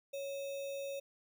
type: tone with sample-and-hold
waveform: sine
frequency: 554.4 Hz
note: C#5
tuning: in tune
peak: -38 dBFS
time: 0.13-1 s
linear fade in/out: 10 ms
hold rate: 3150 Hz
effects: none